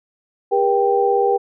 sine tone cluster, 402 / 479.5 / 785 Hz, G4 / A#4 / G5, +44 / +49 / +2 cents, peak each -18 dBFS, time 0.51-1.38 s, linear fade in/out 20 ms, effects none

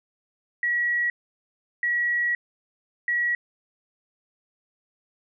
sine tone bursts at uneven times, 1921 Hz, B6, 48 cents flat, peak -21 dBFS, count 3, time 0.63-1.1 / 1.83-2.35 / 3.08-3.35 s, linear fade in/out 2 ms, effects none

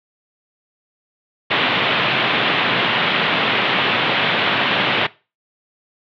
white band-pass noise, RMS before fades -18 dBFS, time 1.5-5.07 s, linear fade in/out 10 ms, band 110 to 3500 Hz, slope 48 dB/octave, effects noise-tail reverb RT60 0.3 s tail -20 dB re dry

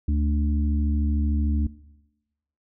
harmonic tone, 73.42 Hz, D2, in tune, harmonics 1 / 3 / 4, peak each -20 / -30 / -32 dBFS, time 0.08-1.67 s, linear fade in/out 5 ms, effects noise-tail reverb RT60 1.0 s tail -20 dB re dry

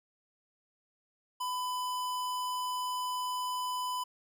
square tone, 1001 Hz, B5, 23 cents sharp, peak -33 dBFS, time 1.4-4.04 s, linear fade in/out 10 ms, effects none

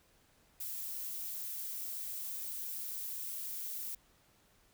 violet noise, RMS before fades -41 dBFS, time 0.6-3.95 s, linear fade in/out 5 ms, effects pink hiss -68 dBFS RMS until 4.73 s

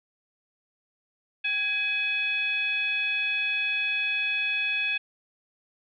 sine tone with frequency modulation, 2532 Hz, D#7, 30 cents sharp, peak -24 dBFS, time 1.44-4.98 s, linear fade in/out 10 ms, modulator 874 Hz, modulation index 0.68, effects none

